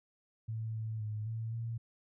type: tone with pitch steps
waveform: sine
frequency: 111.4 / 110.5 / 106.9 / 112.7 / 115.1 Hz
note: A2 / A2 / A2 / A2 / A#2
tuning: +22 / +8 / -49 / +42 / -22 cents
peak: -35 dBFS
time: 0.48-1.78 s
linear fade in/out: 10 ms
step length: 260 ms
effects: none